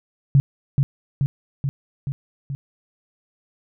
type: tone with echo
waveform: sine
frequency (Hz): 138.3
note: C#3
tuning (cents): -4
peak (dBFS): -10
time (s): 0.35-0.4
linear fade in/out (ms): 0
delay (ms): 430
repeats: 5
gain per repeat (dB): -3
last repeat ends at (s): 2.55
effects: none